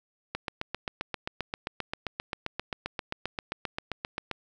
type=click train; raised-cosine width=0.3 ms; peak=-15 dBFS; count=31; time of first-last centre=0.35-4.313 s; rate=7.57 Hz; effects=none

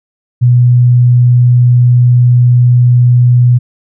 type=tone; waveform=sine; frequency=122.8 Hz; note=B2; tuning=9 cents flat; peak=-3 dBFS; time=0.41-3.59 s; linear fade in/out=20 ms; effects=none

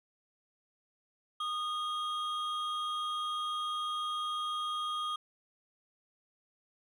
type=tone pair together; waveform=triangle; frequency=1230 / 3256 Hz; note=D#6 / G#7; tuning=-20 / -35 cents; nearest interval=octave + perfect fourth; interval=1685 cents; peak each=-32 / -37 dBFS; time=1.4-5.16 s; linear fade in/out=5 ms; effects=none

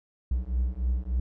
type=beating tone pair; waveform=triangle; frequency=60.2 / 63.6 Hz; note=B1 / C2; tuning=-44 / -48 cents; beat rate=3.4 Hz; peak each=-26 / -26 dBFS; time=0.31-1.2 s; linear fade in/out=5 ms; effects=none

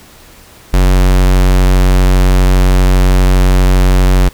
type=tone; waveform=square; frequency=46.25 Hz; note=F#1; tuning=in tune; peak=-6 dBFS; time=0.73-4.29 s; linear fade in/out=10 ms; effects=pink hiss -39 dBFS RMS until 4.33 s

